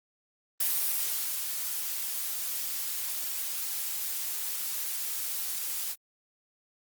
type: noise with ADSR envelope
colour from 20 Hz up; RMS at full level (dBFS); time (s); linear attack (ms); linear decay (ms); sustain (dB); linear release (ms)
blue; -27; 0.6-5.96; 6; 810; -6; 51
effects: Opus 32 kbps